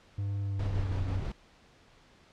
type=tone with pitch glide; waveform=triangle; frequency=100 to 94.39 Hz; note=G2 to F#2; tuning=+35 to +35 cents; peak=-28 dBFS; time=0.18-1.2 s; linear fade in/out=5 ms; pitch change=-100 cents; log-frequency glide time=0.41-0.97 s
type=noise with tremolo; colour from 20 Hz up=brown; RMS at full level=-34 dBFS; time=0.59-1.32 s; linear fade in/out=5 ms; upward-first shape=square; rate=6.1 Hz; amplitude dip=25%
effects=pink hiss -60 dBFS RMS until 2.32 s + low-pass 5000 Hz 12 dB/octave